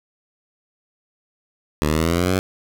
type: exponential sweep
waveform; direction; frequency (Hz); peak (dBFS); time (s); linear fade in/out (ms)
10% pulse; up; 73.8 to 96; -9; 1.82-2.39; 0
effects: none